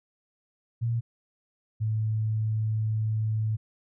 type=tone pair in turn; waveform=sine; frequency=116.54 / 109.2 Hz; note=A#2 / A2; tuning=0 / -13 cents; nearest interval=minor second; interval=113 cents; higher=first; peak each=-24 dBFS; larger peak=neither; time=0.81-1.01 / 1.8-3.57 s; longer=second; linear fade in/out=20 ms; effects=none